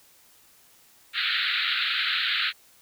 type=band-pass noise; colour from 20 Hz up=white; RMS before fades=-26 dBFS; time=1.13-2.53 s; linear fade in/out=50 ms; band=1300 to 4200 Hz; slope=96 dB/octave; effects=white hiss -57 dBFS RMS until 2.81 s